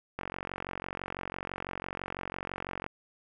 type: click train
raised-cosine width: 0.5 ms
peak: -20 dBFS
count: 124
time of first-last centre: 0.19-2.864 s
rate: 46 Hz
effects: none